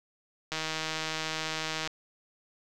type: click train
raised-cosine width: 0.2 ms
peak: -15 dBFS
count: 215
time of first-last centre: 0.52-1.874 s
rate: 158 Hz
effects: none